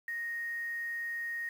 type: tone with quantisation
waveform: sine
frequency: 1864.7 Hz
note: A#6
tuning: in tune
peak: -34 dBFS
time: 0.08-1.49 s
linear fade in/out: 2 ms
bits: 9
effects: none